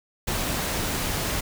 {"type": "noise", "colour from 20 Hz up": "pink", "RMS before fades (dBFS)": -27, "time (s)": [0.27, 1.41], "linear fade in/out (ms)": 10, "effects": []}